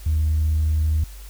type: tone with tanh clipping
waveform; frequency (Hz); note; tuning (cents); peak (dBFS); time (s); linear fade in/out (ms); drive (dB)
triangle; 77.78; D#2; 0; -17; 0.06-1.04; 5; 5
effects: added 50 Hz sine -36 dBFS peak until 1.29 s + white hiss -47 dBFS RMS until 1.29 s